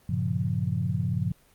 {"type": "chord", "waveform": "sine", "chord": "G half-diminished seventh", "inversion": "none", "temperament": "equal", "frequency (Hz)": [98, 116.54, 138.59, 174.61], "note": ["G2", "Bb2", "Db3", "F3"], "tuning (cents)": [0, 0, 0, 0], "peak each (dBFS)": -30, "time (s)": [0.09, 1.32], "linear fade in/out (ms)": 5, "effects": ["pink hiss -60 dBFS RMS until 1.54 s", "Opus 24 kbps"]}